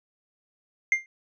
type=tone with exponential decay; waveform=triangle; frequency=2100 Hz; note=C7; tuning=6 cents sharp; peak=-13 dBFS; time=0.92-1.06 s; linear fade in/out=1 ms; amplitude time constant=29 ms; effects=resampled to 16000 Hz